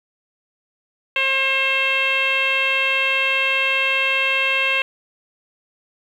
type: tone with low-pass filter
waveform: 10% pulse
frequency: 535 Hz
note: C5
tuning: 38 cents sharp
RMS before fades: -19 dBFS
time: 1.16-4.82 s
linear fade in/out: 2 ms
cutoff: 2800 Hz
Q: 5.1
effects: 8-bit